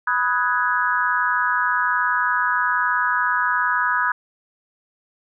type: chord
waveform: sine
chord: G# minor seventh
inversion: first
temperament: equal with one note detuned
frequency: 987.8 / 1256.8 / 1480 / 1661.2 Hz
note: B5 / D#6 / F#6 / G#6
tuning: 0 / +17 / 0 / 0 cents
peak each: -23 dBFS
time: 0.07-4.12 s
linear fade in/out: 5 ms
effects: none